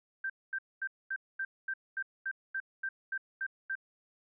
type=tone bursts; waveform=sine; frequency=1568 Hz; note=G6; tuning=in tune; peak=-32 dBFS; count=13; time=0.24-3.754 s; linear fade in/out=5 ms; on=58 ms; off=230 ms; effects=none